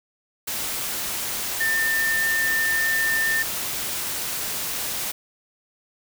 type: tone in noise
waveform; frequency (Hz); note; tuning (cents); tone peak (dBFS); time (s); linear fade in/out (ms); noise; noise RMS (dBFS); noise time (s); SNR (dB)
sine; 1798; A6; +37; -20; 1.6-3.43; 10; white; -28; 0.47-5.12; +5
effects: none